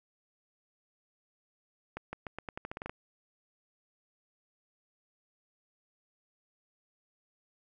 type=accelerating click train; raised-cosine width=0.5 ms; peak=-23 dBFS; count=12; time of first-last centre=1.97-2.895 s; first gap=160 ms; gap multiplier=0.86; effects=none